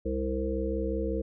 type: harmonic tone with a mistuned harmonic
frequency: 65.41 Hz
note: C2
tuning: in tune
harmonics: 1 / 3 / 5 / 7 / 8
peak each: -32 / -36 / -34 / -33 / -36 dBFS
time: 0.05-1.22 s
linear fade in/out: 10 ms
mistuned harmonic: 3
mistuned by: +32 cents
effects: none